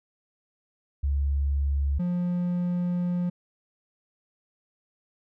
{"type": "tone pair in turn", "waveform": ["sine", "triangle"], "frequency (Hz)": [70.2, 176.89], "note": ["C#2", "F3"], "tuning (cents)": [22, 22], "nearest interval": "octave + major third", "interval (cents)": 1600, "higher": "second", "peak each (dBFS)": -22, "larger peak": "neither", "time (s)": [[1.03, 1.99], [1.99, 3.3]], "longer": "second", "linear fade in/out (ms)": 10, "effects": []}